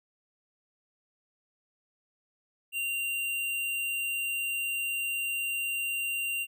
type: tone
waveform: square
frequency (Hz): 2772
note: F7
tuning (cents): -14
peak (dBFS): -30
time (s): 2.72-6.47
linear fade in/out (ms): 50
effects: none